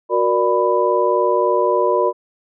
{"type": "tone cluster", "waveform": "sine", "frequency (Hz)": [367.9, 471.6, 591, 994], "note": ["F#4", "A#4", "D5", "B5"], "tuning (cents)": [-10, 20, 11, 11], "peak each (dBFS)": -19, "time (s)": [0.09, 2.13], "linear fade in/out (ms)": 50, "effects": []}